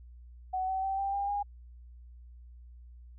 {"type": "tone with pitch steps", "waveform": "sine", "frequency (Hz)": [749, 761.7, 774.5, 787.6, 800.9, 814.4], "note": ["F#5", "G5", "G5", "G5", "G5", "G#5"], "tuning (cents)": [21, -50, -21, 8, 37, -34], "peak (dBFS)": -29, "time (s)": [0.53, 1.43], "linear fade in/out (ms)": 10, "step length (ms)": 150, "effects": ["added 60 Hz sine -48 dBFS peak until 3.18 s"]}